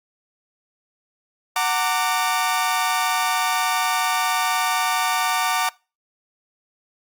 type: chord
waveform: sawtooth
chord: Gb augmented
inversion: none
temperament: equal with one note detuned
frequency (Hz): 740 / 915.8 / 1174.7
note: Gb5 / Bb5 / D6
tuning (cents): 0 / -31 / 0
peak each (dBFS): -20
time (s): 1.56-5.69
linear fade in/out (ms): 2
effects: noise-tail reverb RT60 0.3 s tail -23 dB re dry + Opus 48 kbps